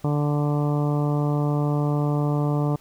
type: harmonic tone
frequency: 146.83 Hz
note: D3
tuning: in tune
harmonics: 1 / 2 / 3 / 4 / 5 / 6 / 7 / 8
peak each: -21 / -27 / -31 / -33 / -35 / -37 / -38 / -39 dBFS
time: 0.04-2.76 s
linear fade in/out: 5 ms
effects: pink hiss -54 dBFS RMS until 2.8 s